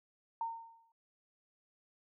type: tone with exponential decay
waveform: sine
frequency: 915 Hz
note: A#5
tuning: 32 cents flat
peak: -32 dBFS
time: 0.41-0.92 s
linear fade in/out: 2 ms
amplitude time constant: 110 ms
effects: none